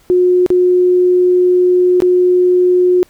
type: tone with dropouts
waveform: sine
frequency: 361.2 Hz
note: F#4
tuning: 42 cents flat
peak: -7 dBFS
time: 0.1-3.03 s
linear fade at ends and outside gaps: 0 ms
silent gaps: 0.463-0.503 / 2.003-2.021 s
effects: pink hiss -50 dBFS RMS until 3.09 s